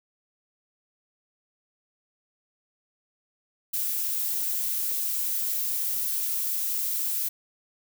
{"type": "noise", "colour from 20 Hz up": "violet", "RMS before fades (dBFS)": -28, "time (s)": [3.73, 7.29], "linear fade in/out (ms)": 10, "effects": []}